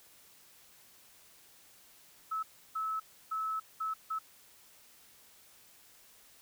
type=tone bursts at uneven times; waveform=sine; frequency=1300 Hz; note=E6; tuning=24 cents flat; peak=-32 dBFS; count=5; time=2.31-2.43 / 2.75-3 / 3.31-3.6 / 3.8-3.94 / 4.1-4.19 s; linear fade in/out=10 ms; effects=white hiss -60 dBFS RMS until 6.41 s